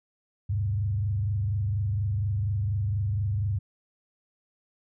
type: tone with frequency modulation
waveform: sine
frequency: 100.9 Hz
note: G#2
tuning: 49 cents flat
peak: -24 dBFS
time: 0.49-3.59 s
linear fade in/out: 10 ms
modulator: 24.2 Hz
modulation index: 0.64
effects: none